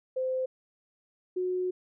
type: tone pair in turn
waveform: sine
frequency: 517 / 365.6 Hz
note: C5 / F#4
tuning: -21 / -21 cents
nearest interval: tritone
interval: 600 cents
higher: first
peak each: -27 dBFS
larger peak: neither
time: 0.16-0.46 / 1.36-1.71 s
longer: second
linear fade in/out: 10 ms
effects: none